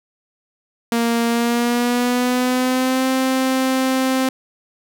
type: tone with pitch glide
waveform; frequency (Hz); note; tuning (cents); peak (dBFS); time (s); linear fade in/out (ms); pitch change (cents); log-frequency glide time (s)
sawtooth; 233.1 to 261.6; A#3 to C4; 0 to 0; -12; 0.92-4.29; 2; +200; 1.27-3.07
effects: none